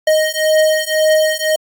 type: beating tone pair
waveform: square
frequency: 622.3 / 624.2 Hz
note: D#5 / D#5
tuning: 0 / +5 cents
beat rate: 1.9 Hz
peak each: -15 dBFS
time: 0.07-1.56 s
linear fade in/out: 5 ms
effects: AAC 64 kbps